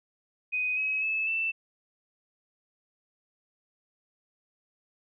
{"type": "tone with pitch steps", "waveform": "sine", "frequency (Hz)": [2500, 2553, 2606, 2661], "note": ["D#7", "D#7", "E7", "E7"], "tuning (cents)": [8, 44, -20, 16], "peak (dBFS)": -26, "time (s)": [0.52, 1.52], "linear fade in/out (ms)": 20, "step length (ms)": 250, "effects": []}